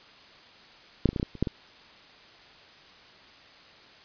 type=clicks; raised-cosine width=3 ms; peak=-7 / -12 / -30 / -16 / -16 / -14 / -28 / -10 / -17 dBFS; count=9; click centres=1.057 / 1.09 / 1.131 / 1.162 / 1.198 / 1.229 / 1.353 / 1.426 / 1.472 s; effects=white hiss -52 dBFS RMS until 4.04 s + resampled to 11025 Hz